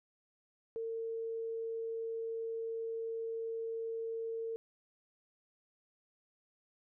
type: tone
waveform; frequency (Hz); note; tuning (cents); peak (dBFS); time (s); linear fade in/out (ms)
sine; 453.8; A#4; -47; -36; 0.76-4.56; 0
effects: none